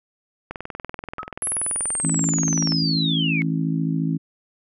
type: click train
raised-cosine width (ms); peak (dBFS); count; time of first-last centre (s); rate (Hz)
0.5; -16; 47; 0.51-2.722; 20.8
type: tone with exponential decay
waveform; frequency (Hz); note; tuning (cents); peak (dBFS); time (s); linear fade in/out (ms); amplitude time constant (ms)
sine; 1280; D#6; +49; -24; 1.19-1.31; 1; 25
type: linear sweep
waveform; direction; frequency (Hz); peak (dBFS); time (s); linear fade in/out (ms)
sine; down; 11050 to 2154; -22; 1.42-3.42; 0
type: harmonic tone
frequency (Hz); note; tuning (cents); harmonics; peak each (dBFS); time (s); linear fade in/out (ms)
54.3; A1; -22; 3 / 4 / 5 / 6; -22 / -29 / -25 / -34; 2.03-4.18; 20
effects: none